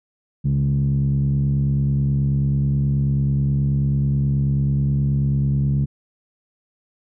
10% pulse tone with low-pass filter, 69.3 Hz, C#2, in tune, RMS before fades -19 dBFS, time 0.44-5.86 s, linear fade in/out 20 ms, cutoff 160 Hz, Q 6.9, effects none

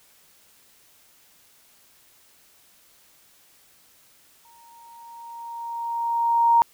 sine tone with exponential growth, 932.3 Hz, A#5, in tune, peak -12 dBFS, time 4.45-6.62 s, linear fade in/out 0 ms, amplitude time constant 470 ms, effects white hiss -57 dBFS RMS until 6.73 s

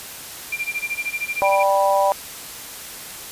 sine tone with tremolo, 2379 Hz, D7, 22 cents sharp, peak -20 dBFS, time 0.52-1.63 s, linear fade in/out 5 ms, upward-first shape sine, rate 13 Hz, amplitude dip 95%
harmonic tone, 196 Hz, G3, in tune, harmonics 3 / 4 / 5, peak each -18 / -19 / -20 dBFS, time 1.42-2.12 s, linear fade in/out 0 ms
effects white hiss -35 dBFS RMS until 3.31 s + resampled to 32000 Hz

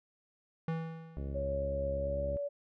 square tone with exponential decay, 162.9 Hz, E3, 20 cents flat, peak -31 dBFS, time 0.68-1.56 s, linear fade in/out 2 ms, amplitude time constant 190 ms
harmonic tone, 68.9 Hz, C#2, 10 cents flat, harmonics 1 / 2 / 3 / 4 / 5 / 6 / 7 / 8 / 9, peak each -37 / -43 / -47 / -49 / -51 / -53 / -54 / -55 / -56 dBFS, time 1.17-2.37 s, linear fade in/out 0 ms
sine tone with pitch glide, 554.4 to 571.3 Hz, C#5 to D5, 0 to -48 cents, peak -33 dBFS, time 1.34-2.49 s, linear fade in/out 20 ms, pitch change +52 cents, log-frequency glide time 1.93-2.22 s
effects low-pass 2000 Hz 12 dB/octave

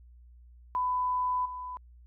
sine tone with level steps, 1000 Hz, B5, 21 cents sharp, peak -26 / -36 dBFS, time 0.75-1.77 s, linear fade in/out 0 ms, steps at 1.45 s, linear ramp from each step 10 ms, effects added 60 Hz sine -51 dBFS peak until 2.06 s

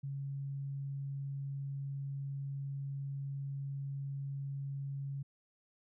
sine tone, 138.59 Hz, C#3, in tune, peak -37 dBFS, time 0.03-5.23 s, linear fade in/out 10 ms, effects none

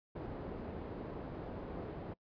white low-pass noise, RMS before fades -44 dBFS, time 0.15-2.14 s, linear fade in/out 10 ms, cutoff 470 Hz, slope 12 dB/octave, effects noise-tail reverb RT60 0.1 s tail -25 dB re dry + resampled to 11025 Hz

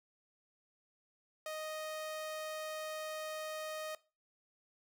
sawtooth tone, 622.3 Hz, D#5, in tune, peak -36 dBFS, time 1.46-3.95 s, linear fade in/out 2 ms, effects noise-tail reverb RT60 0.3 s tail -19 dB re dry

